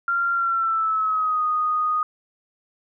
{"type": "tone with pitch glide", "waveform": "sine", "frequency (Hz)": [1384, 1240.1], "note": ["F6", "D#6"], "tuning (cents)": [-16, -6], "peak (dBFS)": -19, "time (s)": [0.08, 2.03], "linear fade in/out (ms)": 2, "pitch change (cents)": -190, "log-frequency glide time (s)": [0.33, 1.43], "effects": []}